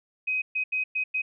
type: tone bursts at uneven times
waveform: sine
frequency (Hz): 2520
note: D#7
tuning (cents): +21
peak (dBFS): -24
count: 5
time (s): 0.27-0.42 / 0.55-0.64 / 0.72-0.84 / 0.95-1.04 / 1.14-1.22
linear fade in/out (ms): 10
effects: none